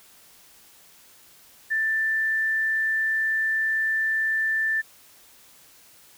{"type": "tone", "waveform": "sine", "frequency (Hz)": 1771, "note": "A6", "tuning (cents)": 11, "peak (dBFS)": -21, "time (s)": [1.7, 4.82], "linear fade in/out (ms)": 20, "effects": ["white hiss -53 dBFS RMS until 6.17 s"]}